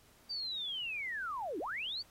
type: linear two-way sweep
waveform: sine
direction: down then up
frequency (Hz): 4702 to 277.2 to 4702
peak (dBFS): -36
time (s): 0.29-2.03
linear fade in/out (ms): 20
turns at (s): 1.59
effects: pink hiss -64 dBFS RMS until 2.1 s + AAC 48 kbps